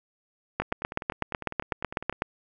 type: two click trains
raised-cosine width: 0.5 ms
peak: -20 / -9 dBFS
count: 16 / 14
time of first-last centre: 0.62-2.126 / 0.6-2.221 s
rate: 9.96 / 8.02 Hz
effects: none